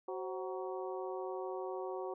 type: harmonic tone with a mistuned harmonic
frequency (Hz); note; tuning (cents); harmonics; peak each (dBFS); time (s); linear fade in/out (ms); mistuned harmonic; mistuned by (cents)
187.2; F#3; +20; 2 / 3 / 4 / 5 / 6; -40 / -44 / -46 / -48 / -50; 0.08-2.14; 5; 3; -100
effects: none